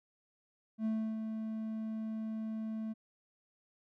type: tone with ADSR envelope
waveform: triangle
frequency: 220 Hz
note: A3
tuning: in tune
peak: -28 dBFS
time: 0.78-2.94 s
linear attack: 73 ms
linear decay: 310 ms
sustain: -6 dB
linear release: 23 ms
effects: none